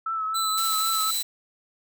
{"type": "tone with vibrato", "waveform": "sine", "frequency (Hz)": 1308, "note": "E6", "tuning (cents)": -14, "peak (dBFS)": -25, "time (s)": [0.06, 1.11], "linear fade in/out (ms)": 5, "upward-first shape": "triangle", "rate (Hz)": 3.9, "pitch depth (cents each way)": 40}
{"type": "tone", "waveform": "25% pulse", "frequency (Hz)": 4000, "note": "B7", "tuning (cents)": 21, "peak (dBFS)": -22, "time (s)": [0.34, 1.23], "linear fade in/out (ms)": 20}
{"type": "noise with tremolo", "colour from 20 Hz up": "blue", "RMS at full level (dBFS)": -30, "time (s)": [0.57, 1.23], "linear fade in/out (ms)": 10, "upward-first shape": "triangle", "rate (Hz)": 14, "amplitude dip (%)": 30}
{"effects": []}